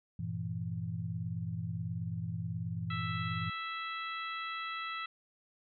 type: chord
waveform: sine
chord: E diminished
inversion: first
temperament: equal with one note detuned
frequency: 98 / 116.54 / 165.77 Hz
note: G2 / Bb2 / E3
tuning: 0 / 0 / +10 cents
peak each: -40 / -39 / -38 dBFS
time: 0.19-3.5 s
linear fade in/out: 5 ms
type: harmonic tone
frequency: 659.3 Hz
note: E5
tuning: in tune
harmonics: 2 / 3 / 4 / 5 / 6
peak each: -39 / -43 / -45 / -47 / -49 dBFS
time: 2.9-5.06 s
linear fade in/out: 5 ms
effects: none